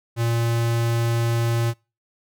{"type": "tone", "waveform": "square", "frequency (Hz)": 116.54, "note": "A#2", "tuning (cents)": 0, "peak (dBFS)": -20, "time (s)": [0.16, 1.74], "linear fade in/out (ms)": 50, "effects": ["noise-tail reverb RT60 0.3 s tail -25 dB re dry"]}